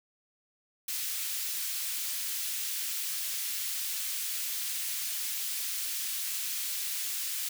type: high-pass noise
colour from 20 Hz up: white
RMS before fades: -34 dBFS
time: 0.88-7.49 s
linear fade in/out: 5 ms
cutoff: 2300 Hz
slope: 12 dB/octave
effects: none